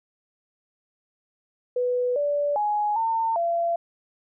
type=tone with pitch steps; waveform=sine; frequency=494.6 / 580 / 836 / 904 / 681 Hz; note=B4 / D5 / G#5 / A5 / F5; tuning=+3 / -22 / +11 / +47 / -44 cents; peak=-21 dBFS; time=1.76-3.76 s; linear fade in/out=5 ms; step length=400 ms; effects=none